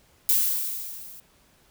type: noise with level ramp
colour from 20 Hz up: violet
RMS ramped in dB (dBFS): -19 to -45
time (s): 0.29-1.2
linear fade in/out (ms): 0
effects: pink hiss -60 dBFS RMS until 1.7 s